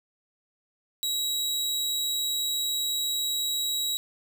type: tone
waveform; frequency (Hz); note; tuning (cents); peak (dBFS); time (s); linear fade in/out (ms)
sawtooth; 3862; B7; -39; -23; 1.03-3.97; 0
effects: none